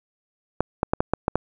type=clicks; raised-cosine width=1 ms; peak=-5 dBFS; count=7; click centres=0.606 / 0.831 / 0.935 / 1.005 / 1.136 / 1.281 / 1.356 s; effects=none